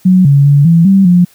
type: tone with pitch steps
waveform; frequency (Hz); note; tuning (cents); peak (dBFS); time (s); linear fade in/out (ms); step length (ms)
sine; 184.7 / 140.7 / 142.9 / 167.1 / 194.2 / 177.2; F#3 / C#3 / D3 / E3 / G3 / F3; -3 / +26 / -47 / +24 / -16 / +25; -3; 0.05-1.25; 10; 200
effects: white hiss -46 dBFS RMS until 1.34 s